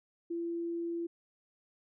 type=tone; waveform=sine; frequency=338.8 Hz; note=E4; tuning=48 cents sharp; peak=-33 dBFS; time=0.3-1.07 s; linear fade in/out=10 ms; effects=none